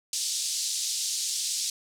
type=band-pass noise; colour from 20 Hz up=pink; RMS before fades=-30 dBFS; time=0.13-1.7 s; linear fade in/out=2 ms; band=4200 to 9000 Hz; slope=24 dB/octave; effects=none